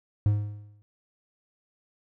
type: tone with exponential decay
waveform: triangle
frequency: 103.83 Hz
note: G#2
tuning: in tune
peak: -15 dBFS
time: 0.26-0.82 s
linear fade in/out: 0 ms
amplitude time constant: 120 ms
effects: none